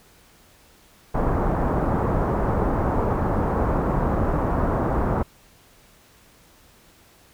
pink low-pass noise, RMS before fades -22 dBFS, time 1.14-5.23 s, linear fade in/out 10 ms, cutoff 1200 Hz, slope 24 dB/octave, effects pink hiss -54 dBFS RMS until 7.33 s

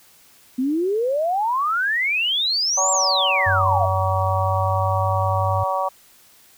sine exponential two-way sweep, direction up then down, 246.9 to 7530 to 636 Hz, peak -18 dBFS, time 0.58-3.86 s, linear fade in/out 10 ms, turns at 2.91 s
harmonic tone, 189.2 Hz, F#3, 39 cents sharp, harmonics 3 / 4 / 5 / 6, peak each -25 / -25 / -25 / -25 dBFS, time 2.77-5.89 s, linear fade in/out 10 ms
sine tone with pitch glide, 94.5 to 98.23 Hz, F#2 to G2, +37 to +4 cents, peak -21 dBFS, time 3.46-5.64 s, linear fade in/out 10 ms, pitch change +67 cents, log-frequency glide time 4.02-5.05 s
effects white hiss -52 dBFS RMS until 6.57 s

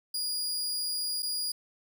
sawtooth tone with dropouts, 4867 Hz, D#8, 39 cents flat, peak -27 dBFS, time 0.14-1.52 s, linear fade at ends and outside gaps 5 ms, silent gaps 1.223-1.228 s, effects none

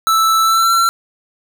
square tone with pitch glide, 1318.5 to 1353.2 Hz, E6 to E6, 0 to +45 cents, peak -11 dBFS, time 0.07-0.89 s, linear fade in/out 0 ms, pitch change +45 cents, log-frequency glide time 0.42-0.71 s, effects none

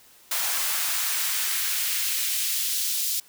white noise with high-pass filter sweep, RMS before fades -26 dBFS, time 0.31-3.2 s, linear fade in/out 5 ms, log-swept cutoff 750 to 4300 Hz, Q 0.94, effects white hiss -54 dBFS RMS until 3.28 s

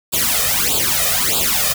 white noise with flanger, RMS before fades -17 dBFS, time 0.12-1.74 s, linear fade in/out 20 ms, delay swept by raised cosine 0.25 to 1.65 ms, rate 1.6 Hz, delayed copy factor +1, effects none

